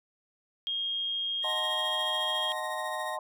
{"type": "tone", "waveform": "sine", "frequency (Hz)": 3243, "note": "G#7", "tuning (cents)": -42, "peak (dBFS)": -29, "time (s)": [0.67, 2.52], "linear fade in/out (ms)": 0}
{"type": "tone with tremolo", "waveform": "30% pulse", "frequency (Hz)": 1864.7, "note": "A#6", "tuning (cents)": 0, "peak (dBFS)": -33, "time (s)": [1.42, 3.18], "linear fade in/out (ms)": 50, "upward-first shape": "sine", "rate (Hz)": 14, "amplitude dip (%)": 40}
{"type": "chord", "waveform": "sine", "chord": "D# diminished seventh", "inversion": "none", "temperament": "equal", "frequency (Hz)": [622.3, 740, 880, 1046.5], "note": ["D#5", "F#5", "A5", "C6"], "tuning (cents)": [0, 0, 0, 0], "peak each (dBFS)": [-37, -39, -38, -37], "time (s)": [1.44, 3.19], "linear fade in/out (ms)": 2}
{"effects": []}